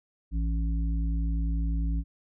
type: harmonic tone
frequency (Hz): 55.7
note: A1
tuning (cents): +22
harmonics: 1 / 3 / 5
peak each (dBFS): -25 / -35 / -39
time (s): 0.31-2.04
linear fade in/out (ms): 50
effects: none